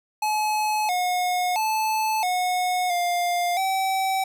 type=tone with pitch steps; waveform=square; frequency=854 / 723 / 871 / 728 / 703 / 767 Hz; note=G#5 / F#5 / A5 / F#5 / F5 / G5; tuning=+48 / -40 / -18 / -28 / +11 / -38 cents; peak=-22 dBFS; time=0.22-4.24 s; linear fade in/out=5 ms; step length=670 ms; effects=none